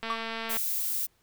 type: click train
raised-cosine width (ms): 0.3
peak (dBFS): -19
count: 123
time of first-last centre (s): 0.03-0.57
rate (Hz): 226
type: tone with exponential decay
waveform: triangle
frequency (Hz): 1142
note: D6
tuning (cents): -49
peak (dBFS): -23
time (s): 0.1-0.28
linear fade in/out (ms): 1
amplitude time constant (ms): 38
type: noise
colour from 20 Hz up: violet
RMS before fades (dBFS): -30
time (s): 0.49-1.07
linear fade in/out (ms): 20
effects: pink hiss -68 dBFS RMS until 1.22 s